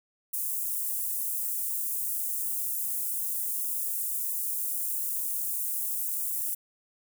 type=high-pass noise; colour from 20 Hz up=white; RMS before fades=-31 dBFS; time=0.33-6.55 s; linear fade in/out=10 ms; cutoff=8900 Hz; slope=24 dB/octave; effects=none